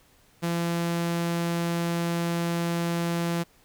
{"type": "tone", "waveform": "sawtooth", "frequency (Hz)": 170, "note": "F3", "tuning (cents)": -46, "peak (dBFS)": -21, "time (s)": [0.42, 3.44], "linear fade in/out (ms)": 20, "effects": ["pink hiss -60 dBFS RMS until 3.64 s"]}